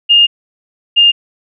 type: tone pair in turn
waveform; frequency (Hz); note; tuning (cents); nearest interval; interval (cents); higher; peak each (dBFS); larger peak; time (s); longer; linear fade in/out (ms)
sine; 2829 / 2817; F7 / F7; +22 / +14; unison; 8; first; -4; neither; 0.09-0.27 / 0.96-1.12; first; 20
effects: none